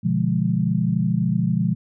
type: chord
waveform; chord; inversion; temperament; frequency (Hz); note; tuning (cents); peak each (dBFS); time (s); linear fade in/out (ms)
sine; B diminished seventh; none; equal; 123.47 / 146.83 / 174.61 / 207.7; B2 / D3 / F3 / Ab3; 0 / 0 / 0 / 0; -24 / -26 / -21 / -24; 0.03-1.75; 20
effects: none